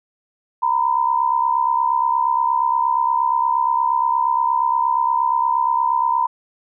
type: tone pair together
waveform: sine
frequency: 931.5 / 1000 Hz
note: A#5 / B5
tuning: -2 / +21 cents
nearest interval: minor second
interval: 123 cents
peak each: -18 dBFS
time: 0.62-6.27 s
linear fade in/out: 10 ms
effects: none